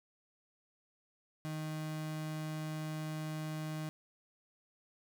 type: tone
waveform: 35% pulse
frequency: 155.56 Hz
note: D#3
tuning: in tune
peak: -36 dBFS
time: 1.45-3.89 s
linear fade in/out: 0 ms
effects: none